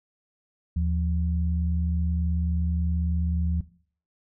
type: tone pair together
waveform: sine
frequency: 77.78 / 174.28 Hz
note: D#2 / F3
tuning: 0 / -3 cents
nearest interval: octave + major second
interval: 1397 cents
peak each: -23 / -29 dBFS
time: 0.76-3.61 s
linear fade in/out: 5 ms
effects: noise-tail reverb RT60 0.5 s tail -18 dB re dry